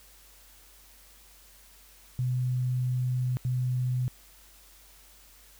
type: tone bursts at uneven times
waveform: sine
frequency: 126.1 Hz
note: B2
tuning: 36 cents sharp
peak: -25 dBFS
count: 2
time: 2.19-3.37 / 3.45-4.08 s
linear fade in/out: 0 ms
effects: added 48 Hz sine -58 dBFS peak until 5.59 s + white hiss -56 dBFS RMS until 5.59 s